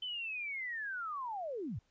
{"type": "linear sweep", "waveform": "sine", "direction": "down", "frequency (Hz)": [3074, 79], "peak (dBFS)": -37, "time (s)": [0.02, 1.79], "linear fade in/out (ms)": 5, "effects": ["pink hiss -75 dBFS RMS until 1.9 s", "resampled to 16000 Hz"]}